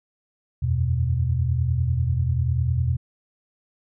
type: chord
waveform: sine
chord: E suspended second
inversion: none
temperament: equal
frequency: 82.41 / 92.5 / 123.47 Hz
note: E2 / F#2 / B2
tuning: 0 / 0 / 0 cents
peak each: -23 / -28 / -22 dBFS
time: 0.62-2.97 s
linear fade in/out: 10 ms
effects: none